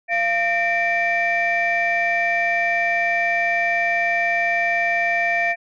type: tone cluster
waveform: sine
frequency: 688 / 1821 / 2341 Hz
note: F5 / A#6 / D7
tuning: -26 / -41 / -6 cents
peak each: -21 dBFS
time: 0.08-5.56 s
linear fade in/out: 50 ms
effects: tanh soft clip ceiling -10 dBFS